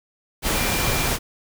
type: tone in noise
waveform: sine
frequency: 2379 Hz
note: D7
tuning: 22 cents sharp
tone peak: -30 dBFS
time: 0.52-1.11 s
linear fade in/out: 50 ms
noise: pink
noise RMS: -22 dBFS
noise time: 0.42-1.19 s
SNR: -11 dB
effects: none